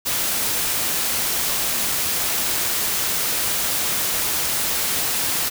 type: noise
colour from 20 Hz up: white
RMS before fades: -22 dBFS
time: 0.05-5.5 s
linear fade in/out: 20 ms
effects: none